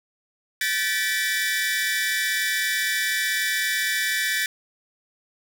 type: tone cluster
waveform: sawtooth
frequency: 1532 / 1749 / 1940 / 2320 Hz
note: G6 / A6 / B6 / D7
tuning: -40 / -11 / -31 / -22 cents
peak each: -28 / -21 / -25 / -27 dBFS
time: 0.61-4.46 s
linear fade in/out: 2 ms
effects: none